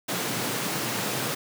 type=high-pass noise; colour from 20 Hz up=pink; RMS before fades=-29 dBFS; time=0.08-1.35 s; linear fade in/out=10 ms; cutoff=110 Hz; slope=96 dB/octave; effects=none